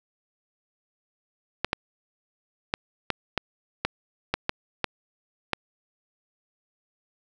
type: clicks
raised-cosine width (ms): 0.3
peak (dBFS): -7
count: 10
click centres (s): 1.646 / 1.731 / 2.739 / 3.103 / 3.377 / 3.85 / 4.34 / 4.494 / 4.843 / 5.533
effects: none